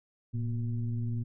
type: tone with frequency modulation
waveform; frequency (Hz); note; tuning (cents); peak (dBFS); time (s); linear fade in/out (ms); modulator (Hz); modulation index
sine; 113.7; A#2; -43; -29; 0.33-1.24; 20; 124; 0.68
effects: none